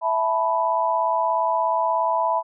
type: chord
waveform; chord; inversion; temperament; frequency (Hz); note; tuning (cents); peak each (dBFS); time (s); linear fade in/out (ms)
sine; E suspended fourth; none; equal with one note detuned; 659.3 / 870.9 / 987.8; E5 / A5 / B5; 0 / -18 / 0; -24 / -25 / -21; 0.01-2.43; 50
effects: none